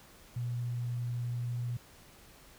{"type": "tone", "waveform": "sine", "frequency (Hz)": 120.9, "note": "B2", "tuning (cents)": -36, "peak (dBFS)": -32, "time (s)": [0.36, 1.77], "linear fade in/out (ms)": 5, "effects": ["pink hiss -57 dBFS RMS until 2.58 s"]}